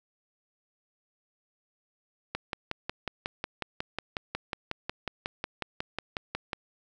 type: click train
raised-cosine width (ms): 0.3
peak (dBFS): -15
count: 24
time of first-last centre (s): 2.35-6.532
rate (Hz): 5.5
effects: none